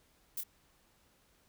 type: noise with echo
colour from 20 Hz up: violet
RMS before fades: -37 dBFS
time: 0.37-0.41 s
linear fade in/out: 5 ms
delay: 27 ms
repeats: 1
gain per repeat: -6 dB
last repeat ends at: 0.437 s
effects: pink hiss -69 dBFS RMS until 1.48 s

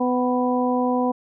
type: harmonic tone with a mistuned harmonic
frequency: 250 Hz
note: B3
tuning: 21 cents sharp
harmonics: 1 / 2 / 3 / 4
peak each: -21 / -24 / -26 / -27 dBFS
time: 0-1.12 s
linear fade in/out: 10 ms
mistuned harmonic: 4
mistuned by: -20 cents
effects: none

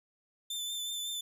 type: tone with vibrato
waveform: sawtooth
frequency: 3541 Hz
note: A7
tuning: 10 cents sharp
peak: -32 dBFS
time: 0.5-1.21 s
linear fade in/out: 5 ms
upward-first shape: triangle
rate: 5.4 Hz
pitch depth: 28 cents each way
effects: 12-bit

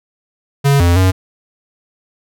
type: tone with pitch steps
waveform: square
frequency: 140.2 / 86.7 / 93.3 Hz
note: C#3 / F2 / F#2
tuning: +20 / -12 / +15 cents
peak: -9 dBFS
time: 0.64-1.12 s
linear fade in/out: 20 ms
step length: 160 ms
effects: none

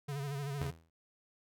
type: tone with vibrato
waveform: square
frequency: 140.8 Hz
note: C#3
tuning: 27 cents sharp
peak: -37 dBFS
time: 0.08-0.71 s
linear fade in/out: 10 ms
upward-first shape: sine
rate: 13 Hz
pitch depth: 63 cents each way
type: tone with exponential decay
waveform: sawtooth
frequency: 81.9 Hz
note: E2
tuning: 11 cents flat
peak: -31 dBFS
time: 0.61-0.9 s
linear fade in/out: 5 ms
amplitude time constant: 62 ms
effects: none

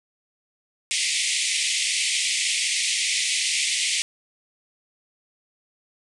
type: band-pass noise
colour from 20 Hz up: pink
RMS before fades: -24 dBFS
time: 0.91-4.02 s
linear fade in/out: 0 ms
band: 2000 to 9800 Hz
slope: 96 dB/octave
effects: none

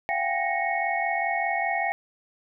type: tone cluster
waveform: sine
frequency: 686 / 763 / 808 / 1870 / 2204 Hz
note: F5 / G5 / G#5 / A#6 / C#7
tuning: -31 / -47 / -48 / +5 / -11 cents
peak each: -30 dBFS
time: 0.09-1.92 s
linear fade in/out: 0 ms
effects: none

